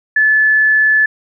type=tone; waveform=sine; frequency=1732 Hz; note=A6; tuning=28 cents flat; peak=-8 dBFS; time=0.16-1.06 s; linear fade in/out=5 ms; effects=none